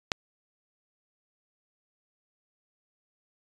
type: click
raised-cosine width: 0.2 ms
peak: -7 dBFS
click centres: 0.118 s
effects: resampled to 22050 Hz